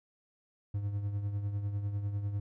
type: tone with tremolo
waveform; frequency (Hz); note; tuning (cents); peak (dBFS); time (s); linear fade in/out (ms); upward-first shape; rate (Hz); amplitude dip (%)
triangle; 101.6; G#2; -38; -27; 0.74-2.4; 5; triangle; 10; 60
effects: none